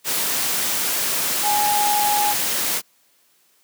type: tone in noise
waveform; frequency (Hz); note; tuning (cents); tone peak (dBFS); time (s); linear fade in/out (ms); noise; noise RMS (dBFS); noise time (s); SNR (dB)
sine; 830.6; G#5; 0; -18; 1.42-2.35; 50; white; -22; 0.04-2.82; +1
effects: white hiss -60 dBFS RMS until 3.63 s + high-pass 150 Hz 12 dB/octave